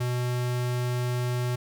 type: tone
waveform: square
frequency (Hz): 123.47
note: B2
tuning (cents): 0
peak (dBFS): -26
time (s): 0-1.56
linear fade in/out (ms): 10
effects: none